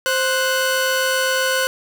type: tone pair together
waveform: sawtooth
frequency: 523.3 / 1482.3 Hz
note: C5 / F#6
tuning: 0 / +3 cents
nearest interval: octave + tritone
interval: 1803 cents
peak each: -16 dBFS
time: 0.06-1.67 s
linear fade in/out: 0 ms
effects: none